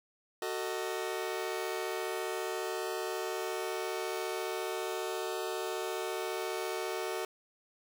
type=chord; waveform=sawtooth; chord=D# diminished; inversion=first; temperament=just; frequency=373.4 / 448 / 622.3 Hz; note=F#4 / A4 / D#5; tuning=+16 / +31 / 0 cents; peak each=-33 / -34 / -37 dBFS; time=0.42-7.25 s; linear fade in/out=2 ms; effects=none